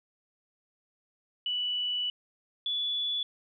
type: tone pair in turn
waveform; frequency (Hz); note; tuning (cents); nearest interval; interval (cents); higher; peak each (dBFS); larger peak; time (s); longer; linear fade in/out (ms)
sine; 2960 / 3436; F#7 / A7; 0 / -42; minor third; 258; second; -28; neither; 1.46-2.1 / 2.66-3.23; first; 2
effects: none